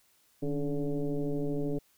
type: tone with frequency modulation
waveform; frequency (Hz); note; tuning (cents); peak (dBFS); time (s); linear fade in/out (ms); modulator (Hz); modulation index
sine; 138.59; C#3; 0; -28; 0.42-1.79; 10; 145; 2.4
effects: white hiss -67 dBFS RMS until 1.97 s